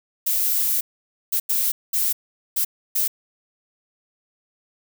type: noise bursts at uneven times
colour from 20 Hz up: violet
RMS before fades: -21 dBFS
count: 6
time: 0.26-0.81 / 1.32-1.4 / 1.49-1.72 / 1.93-2.13 / 2.56-2.65 / 2.95-3.08 s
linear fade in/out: 10 ms
effects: none